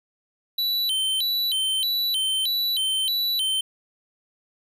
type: tone with vibrato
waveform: square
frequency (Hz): 3497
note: A7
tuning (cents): -11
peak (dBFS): -22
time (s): 0.58-3.61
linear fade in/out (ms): 5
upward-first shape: square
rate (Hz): 1.6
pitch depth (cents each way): 210
effects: none